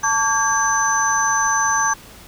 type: tone cluster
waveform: sine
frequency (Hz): 885 / 1140 / 1609 / 6100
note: A5 / C#6 / G6 / G8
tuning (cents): +10 / +48 / +45 / -48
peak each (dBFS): -21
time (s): 0.03-1.94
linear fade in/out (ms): 10
effects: pink hiss -42 dBFS RMS until 2.27 s